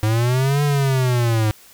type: linear two-way sweep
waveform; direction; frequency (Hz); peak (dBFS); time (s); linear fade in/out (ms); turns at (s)
square; up then down; 105.9 to 146.83 to 105.9; -16; 0.03-1.51; 0; 0.63
effects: white hiss -47 dBFS RMS until 1.73 s